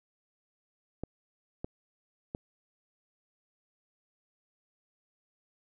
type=clicks; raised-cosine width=2 ms; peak=-22 dBFS; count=3; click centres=1.036 / 1.645 / 2.349 s; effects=none